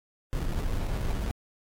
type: noise with sample-and-hold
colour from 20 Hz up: brown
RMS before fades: -29 dBFS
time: 0.33-1.31 s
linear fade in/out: 0 ms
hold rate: 1575 Hz
effects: AAC 48 kbps